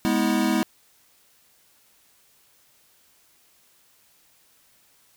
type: chord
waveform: square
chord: E major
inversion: first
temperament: equal with one note detuned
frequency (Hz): 207.7 / 246.9 / 322.5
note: G#3 / B3 / E4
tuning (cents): 0 / 0 / -38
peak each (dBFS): -25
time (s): 0.05-0.63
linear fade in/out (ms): 0
effects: white hiss -60 dBFS RMS until 5.16 s